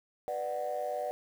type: chord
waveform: sine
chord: B minor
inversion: none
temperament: just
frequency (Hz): 493.9 / 592.7 / 740.8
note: B4 / D5 / F#5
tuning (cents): 0 / +16 / +2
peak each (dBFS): -37 / -34 / -35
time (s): 0.28-1.11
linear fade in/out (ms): 0
effects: tanh soft clip ceiling -26 dBFS + 9-bit